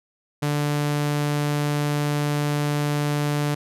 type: tone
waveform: sawtooth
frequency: 146.83 Hz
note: D3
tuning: in tune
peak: -17 dBFS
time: 0.42-3.55 s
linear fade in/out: 10 ms
effects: resampled to 32000 Hz